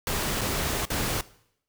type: noise with dropouts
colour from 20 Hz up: pink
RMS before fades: -28 dBFS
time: 0.07-1.21 s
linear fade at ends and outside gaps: 1 ms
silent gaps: 0.41-0.414 / 0.853-0.902 s
effects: noise-tail reverb RT60 0.7 s tail -19 dB re dry